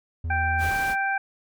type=tone; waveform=triangle; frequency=82.41 Hz; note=E2; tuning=in tune; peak=-24 dBFS; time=0.24-0.7 s; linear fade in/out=5 ms
type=harmonic tone; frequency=784 Hz; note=G5; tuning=in tune; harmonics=1 / 2 / 3; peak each=-26 / -25 / -33 dBFS; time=0.3-1.18 s; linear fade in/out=5 ms
type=noise; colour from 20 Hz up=pink; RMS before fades=-35 dBFS; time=0.58-0.96 s; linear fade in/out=50 ms
effects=none